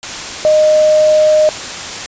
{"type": "tone in noise", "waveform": "sine", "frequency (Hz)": 616, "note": "D#5", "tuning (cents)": -17, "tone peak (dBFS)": -6, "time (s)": [0.45, 1.49], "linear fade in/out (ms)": 0, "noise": "white", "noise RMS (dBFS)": -23, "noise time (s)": [0.03, 2.06], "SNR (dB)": 14, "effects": ["resampled to 16000 Hz"]}